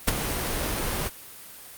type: noise with ADSR envelope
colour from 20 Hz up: pink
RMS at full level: -17 dBFS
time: 0.07-1.1 s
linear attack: 15 ms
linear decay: 16 ms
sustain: -11 dB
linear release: 30 ms
effects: white hiss -44 dBFS RMS until 1.77 s + Opus 32 kbps